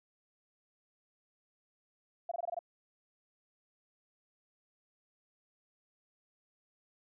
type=tone bursts; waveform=sine; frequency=687 Hz; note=F5; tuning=29 cents flat; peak=-33 dBFS; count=7; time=2.29-2.591 s; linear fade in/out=5 ms; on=25 ms; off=21 ms; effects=none